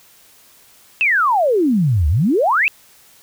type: exponential two-way sweep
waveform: sine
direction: down then up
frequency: 2726 to 70 to 2726 Hz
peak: -12 dBFS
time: 1.01-2.68 s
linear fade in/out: 0 ms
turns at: 2.08 s
effects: white hiss -49 dBFS RMS until 3.22 s